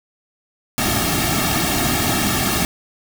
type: noise with comb filter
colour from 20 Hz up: pink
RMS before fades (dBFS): -19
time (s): 0.78-2.65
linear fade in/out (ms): 0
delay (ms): 2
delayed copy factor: -0.85
effects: none